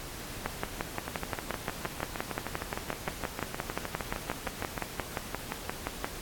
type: two click trains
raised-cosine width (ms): 0.5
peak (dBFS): -18 / -15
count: 25 / 33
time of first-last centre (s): 1.08-4.778 / 0.46-6.045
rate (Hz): 6.49 / 5.73
effects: pink hiss -42 dBFS RMS until 6.21 s + AAC 64 kbps